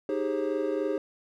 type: chord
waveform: triangle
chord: Ab major seventh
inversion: second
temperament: equal with one note detuned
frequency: 311.1 / 392 / 415.3 / 536.1 Hz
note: Eb4 / G4 / Ab4 / C5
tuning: 0 / 0 / 0 / +42 cents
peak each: -30 dBFS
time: 0.09-0.98 s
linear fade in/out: 2 ms
effects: none